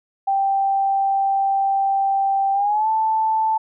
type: tone with pitch glide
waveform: sine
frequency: 784 to 880 Hz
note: G5 to A5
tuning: 0 to 0 cents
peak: -16 dBFS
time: 0.27-3.58 s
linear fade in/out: 10 ms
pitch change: +200 cents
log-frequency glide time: 2.53-2.88 s
effects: none